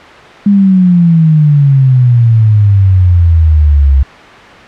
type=exponential sweep; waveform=sine; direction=down; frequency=205.2 to 66.3 Hz; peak=-3 dBFS; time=0.46-4.03 s; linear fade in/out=5 ms; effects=white hiss -31 dBFS RMS until 4.67 s + low-pass 2000 Hz 12 dB/octave